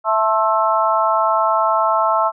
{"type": "harmonic tone with a mistuned harmonic", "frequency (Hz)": 220, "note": "A3", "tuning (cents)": 0, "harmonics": [3, 4, 5, 6], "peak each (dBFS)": [-19, -19, -19, -19], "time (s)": [0.04, 2.32], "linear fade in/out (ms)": 50, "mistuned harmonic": 5, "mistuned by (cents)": -47, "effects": []}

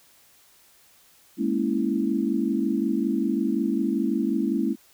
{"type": "chord", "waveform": "sine", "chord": "A# half-diminished seventh", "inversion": "third", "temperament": "equal", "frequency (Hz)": [207.7, 233.1, 277.2, 329.6], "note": ["G#3", "A#3", "C#4", "E4"], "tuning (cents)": [0, 0, 0, 0], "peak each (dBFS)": -27, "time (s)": [1.37, 4.76], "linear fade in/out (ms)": 50, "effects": ["white hiss -57 dBFS RMS until 4.93 s"]}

